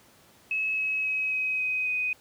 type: tone with pitch steps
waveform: sine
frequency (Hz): 2580 / 2564 / 2547 / 2531 / 2515 / 2499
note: E7 / E7 / D#7 / D#7 / D#7 / D#7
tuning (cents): -38 / -49 / +40 / +29 / +18 / +7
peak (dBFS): -25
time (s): 0.51-2.13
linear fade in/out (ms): 2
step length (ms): 270
effects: pink hiss -57 dBFS RMS until 2.2 s + high-pass 100 Hz 12 dB/octave